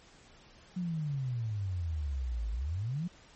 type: exponential two-way sweep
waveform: sine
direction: down then up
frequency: 185 to 52.4 to 185 Hz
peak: -31 dBFS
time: 0.76-3.08 s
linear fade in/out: 10 ms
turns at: 2.51 s
effects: pink hiss -58 dBFS RMS until 3.35 s + MP3 32 kbps